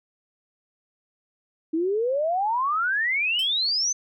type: exponential sweep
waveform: sine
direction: up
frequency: 310.5 to 6272 Hz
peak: -21 dBFS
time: 1.73-3.93 s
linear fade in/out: 10 ms
type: tone with exponential decay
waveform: sawtooth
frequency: 2661 Hz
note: E7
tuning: 16 cents sharp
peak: -25 dBFS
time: 3.39-3.52 s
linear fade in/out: 1 ms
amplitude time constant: 28 ms
effects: none